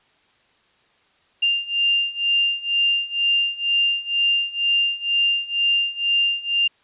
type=beating tone pair; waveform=sine; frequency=2794 / 2796.1 Hz; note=F7 / F7; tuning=0 / +1 cents; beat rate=2.1 Hz; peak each=-22 / -20 dBFS; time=1.42-6.68 s; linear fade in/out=10 ms; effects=white hiss -60 dBFS RMS until 6.83 s + resampled to 8000 Hz